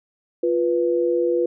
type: tone pair together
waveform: sine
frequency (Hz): 349.2 / 491.7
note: F4 / B4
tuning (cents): 0 / -8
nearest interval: tritone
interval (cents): 592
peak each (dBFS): -20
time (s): 0.43-1.46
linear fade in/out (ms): 5
effects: none